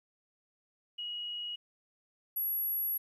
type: tone pair in turn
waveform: sine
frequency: 2900 / 11454 Hz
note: F#7 / F9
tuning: -35 / +43 cents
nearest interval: 2 octaves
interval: 2378 cents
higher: second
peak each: -36 / -30 dBFS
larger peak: second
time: 0.98-1.56 / 2.36-2.98 s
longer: second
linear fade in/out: 10 ms
effects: 12-bit